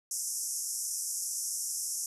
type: band-pass noise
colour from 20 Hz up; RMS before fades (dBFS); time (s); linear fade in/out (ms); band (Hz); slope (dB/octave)
pink; -35; 0.11-2.06; 2; 5400 to 12000; 96
effects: none